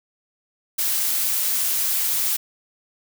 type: noise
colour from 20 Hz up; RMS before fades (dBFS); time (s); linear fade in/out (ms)
blue; -22; 0.78-2.37; 10
effects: none